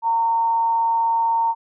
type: tone with amplitude modulation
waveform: sine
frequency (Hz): 916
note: A#5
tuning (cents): -31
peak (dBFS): -15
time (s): 0.02-1.55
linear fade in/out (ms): 50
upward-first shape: sine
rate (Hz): 196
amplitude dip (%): 25
effects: none